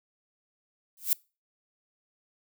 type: noise with exponential growth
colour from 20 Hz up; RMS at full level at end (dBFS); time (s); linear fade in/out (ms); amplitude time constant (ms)
violet; -20; 0.97-1.13; 2; 33
effects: noise-tail reverb RT60 0.3 s tail -25 dB re dry